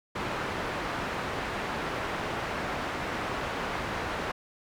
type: low-pass noise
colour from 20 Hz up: white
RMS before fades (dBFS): -33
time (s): 0.15-4.32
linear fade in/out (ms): 10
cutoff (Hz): 1500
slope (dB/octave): 12
effects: none